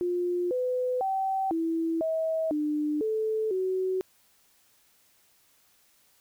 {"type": "tone with pitch steps", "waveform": "sine", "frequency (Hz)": [354.1, 503, 770, 328.1, 643, 299.8, 437, 374.4], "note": ["F4", "B4", "G5", "E4", "E5", "D4", "A4", "F#4"], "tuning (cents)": [24, 32, -31, -8, -43, 36, -12, 20], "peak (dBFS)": -25, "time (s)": [0.01, 4.01], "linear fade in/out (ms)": 0, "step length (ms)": 500, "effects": ["white hiss -64 dBFS RMS until 6.2 s"]}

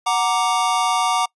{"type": "chord", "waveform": "square", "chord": "Gb augmented", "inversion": "none", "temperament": "equal", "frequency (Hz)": [740, 932.3, 1174.7], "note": ["Gb5", "Bb5", "D6"], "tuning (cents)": [0, 0, 0], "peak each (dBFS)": -22, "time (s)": [0.06, 1.26], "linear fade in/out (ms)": 10, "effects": ["noise-tail reverb RT60 0.1 s tail -24 dB re dry", "resampled to 24000 Hz"]}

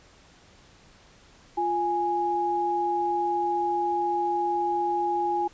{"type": "tone pair together", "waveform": "sine", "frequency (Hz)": [348.8, 829.6], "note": ["F4", "G#5"], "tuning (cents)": [-2, -2], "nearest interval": "octave + minor third", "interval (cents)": 1500, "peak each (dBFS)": [-29, -24], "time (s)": [1.57, 5.48], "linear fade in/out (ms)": 10, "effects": ["pink hiss -55 dBFS RMS until 5.53 s", "resampled to 16000 Hz"]}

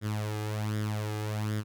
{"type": "tone with flanger", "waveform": "sawtooth", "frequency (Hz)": 106.4, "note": "G#2", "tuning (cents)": 42, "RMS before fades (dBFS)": -32, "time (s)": [0.01, 1.64], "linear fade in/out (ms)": 50, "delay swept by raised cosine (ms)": [0.57, 2.47], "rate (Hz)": 1.3, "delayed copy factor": 0.65, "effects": []}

